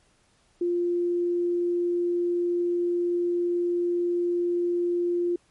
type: tone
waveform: sine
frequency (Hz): 349.2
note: F4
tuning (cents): 0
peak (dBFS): -22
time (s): 0.61-5.36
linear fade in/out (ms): 5
effects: pink hiss -64 dBFS RMS until 5.5 s + MP3 48 kbps